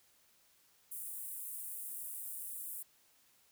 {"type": "high-pass noise", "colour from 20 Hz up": "pink", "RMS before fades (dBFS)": -44, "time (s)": [0.91, 2.83], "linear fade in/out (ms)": 10, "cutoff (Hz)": 8800, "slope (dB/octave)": 48, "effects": ["white hiss -69 dBFS RMS until 3.51 s"]}